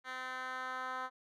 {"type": "tone with band-pass filter sweep", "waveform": "10% pulse", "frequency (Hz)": 257.1, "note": "C4", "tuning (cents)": -30, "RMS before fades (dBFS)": -41, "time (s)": [0.04, 1.1], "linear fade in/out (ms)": 50, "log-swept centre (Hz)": [2000, 1200], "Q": 1.7, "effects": []}